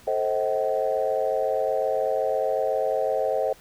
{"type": "chord", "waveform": "sine", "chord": "A diminished seventh", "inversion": "none", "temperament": "just", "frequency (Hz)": [440, 528, 633.6, 760.3], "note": ["A4", "C5", "Eb5", "Gb5"], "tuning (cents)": [0, 16, 31, 47], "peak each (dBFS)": [-28, -25, -26, -29], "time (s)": [0.07, 3.53], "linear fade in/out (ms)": 5, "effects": ["tanh soft clip ceiling -12 dBFS", "pink hiss -52 dBFS RMS until 3.6 s"]}